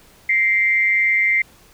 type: tone with amplitude modulation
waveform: sine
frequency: 2093 Hz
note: C7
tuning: in tune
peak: -11 dBFS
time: 0.29-1.42 s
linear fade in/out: 5 ms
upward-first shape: sine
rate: 203 Hz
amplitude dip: 60%
effects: pink hiss -50 dBFS RMS until 1.73 s